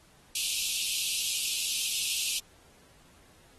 pink high-pass noise, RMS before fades -31 dBFS, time 0.35-2.39 s, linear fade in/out 5 ms, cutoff 2500 Hz, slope 96 dB/octave, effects pink hiss -60 dBFS RMS until 3.58 s + AAC 32 kbps

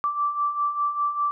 sine beating tone pair, 1164 / 1169 Hz, D6 / D6, -16 / -8 cents, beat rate 5 Hz, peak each -29 / -23 dBFS, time 0.04-1.31 s, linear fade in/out 0 ms, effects none

